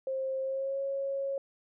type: tone with pitch glide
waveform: sine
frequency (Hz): 530 to 548.7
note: C5 to C#5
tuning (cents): +22 to -18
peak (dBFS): -30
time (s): 0.07-1.38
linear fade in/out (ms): 2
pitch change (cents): +60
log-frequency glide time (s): 0.41-0.8
effects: none